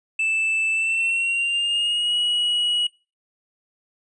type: tone with pitch glide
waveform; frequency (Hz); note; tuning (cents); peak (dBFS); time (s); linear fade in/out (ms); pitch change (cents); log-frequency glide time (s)
triangle; 2640 to 2912; E7 to F#7; +2 to -28; -18; 0.19-2.87; 5; +170; 0.72-2.16
effects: noise-tail reverb RT60 0.3 s tail -22 dB re dry + resampled to 24000 Hz